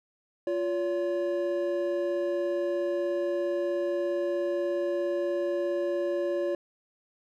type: tone pair together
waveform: triangle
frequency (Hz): 349.4 / 567.5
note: F4 / C#5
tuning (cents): +1 / +41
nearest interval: minor sixth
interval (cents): 840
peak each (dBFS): -27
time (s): 0.47-6.55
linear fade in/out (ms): 2
effects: none